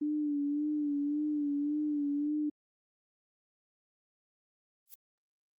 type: tone with vibrato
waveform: sine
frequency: 293.7 Hz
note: D4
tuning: in tune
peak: -29 dBFS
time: 0.01-2.5 s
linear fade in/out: 10 ms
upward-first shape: sine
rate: 1.8 Hz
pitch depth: 47 cents each way
type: noise with exponential growth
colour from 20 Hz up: violet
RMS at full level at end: -43 dBFS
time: 4.86-4.94 s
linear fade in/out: 0 ms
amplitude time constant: 17 ms
effects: Opus 32 kbps